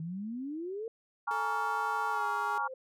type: exponential sweep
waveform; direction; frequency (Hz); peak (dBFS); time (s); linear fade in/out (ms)
sine; up; 156 to 466.2; -35; 0-0.88; 2
type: chord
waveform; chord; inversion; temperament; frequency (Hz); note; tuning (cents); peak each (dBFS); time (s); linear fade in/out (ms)
sine; Bb minor seventh; third; equal with one note detuned; 830.6 / 932.3 / 1129.4 / 1396.9; Ab5 / Bb5 / Db6 / F6; 0 / 0 / +32 / 0; -35; 1.27-2.68; 10
type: tone with pitch glide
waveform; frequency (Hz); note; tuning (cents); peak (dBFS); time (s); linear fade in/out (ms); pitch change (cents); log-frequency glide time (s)
sawtooth; 440 to 416.5; A4 to G#4; 0 to +5; -38; 1.31-2.58; 0; -95; 2.1-2.25
type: tone with exponential growth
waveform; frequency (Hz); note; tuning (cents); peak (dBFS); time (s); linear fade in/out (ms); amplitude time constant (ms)
sine; 521; C5; -7; -38; 2.4-2.74; 5; 73
effects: none